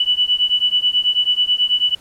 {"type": "beating tone pair", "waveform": "sine", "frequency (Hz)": [2960, 2969.2], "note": ["F#7", "F#7"], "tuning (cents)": [0, 5], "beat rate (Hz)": 9.2, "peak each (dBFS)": -17, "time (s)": [0, 1.95], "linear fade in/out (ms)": 5, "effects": ["pink hiss -48 dBFS RMS until 2 s", "low-pass 12000 Hz 12 dB/octave"]}